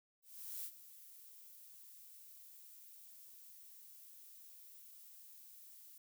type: noise with ADSR envelope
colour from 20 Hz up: violet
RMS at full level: -44 dBFS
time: 0.22-5.98 s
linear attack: 420 ms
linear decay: 66 ms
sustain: -14 dB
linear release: 4 ms
effects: none